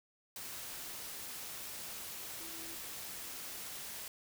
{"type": "tone in noise", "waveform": "sine", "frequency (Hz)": 329.6, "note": "E4", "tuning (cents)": 0, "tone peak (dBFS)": -53, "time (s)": [2.4, 2.75], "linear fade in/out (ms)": 2, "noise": "white", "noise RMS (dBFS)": -45, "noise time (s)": [0.36, 4.08], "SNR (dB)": -11, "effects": []}